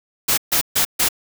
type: noise bursts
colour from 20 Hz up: white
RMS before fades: -17 dBFS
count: 4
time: 0.28-1.088 s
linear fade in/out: 10 ms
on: 97 ms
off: 140 ms
effects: none